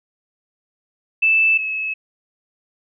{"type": "tone pair in turn", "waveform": "sine", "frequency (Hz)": [2637, 2587], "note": ["E7", "E7"], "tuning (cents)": [0, -33], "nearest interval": "unison", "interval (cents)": 33, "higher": "first", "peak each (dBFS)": [-12, -21], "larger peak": "first", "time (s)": [[1.22, 1.58], [1.58, 1.94]], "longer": "neither", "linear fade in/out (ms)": 10, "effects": []}